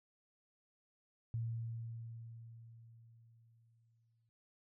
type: tone with exponential decay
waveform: sine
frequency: 114.9 Hz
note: A#2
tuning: 25 cents flat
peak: -35 dBFS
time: 1.34-4.29 s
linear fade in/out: 0 ms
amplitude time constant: 640 ms
effects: none